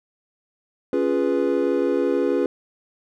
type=chord; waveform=triangle; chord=C# dominant seventh; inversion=none; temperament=equal; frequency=277.2 / 349.2 / 415.3 / 493.9 Hz; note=C#4 / E#4 / G#4 / B4; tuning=0 / 0 / 0 / 0 cents; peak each=-22 dBFS; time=0.93-2.46 s; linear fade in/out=2 ms; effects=none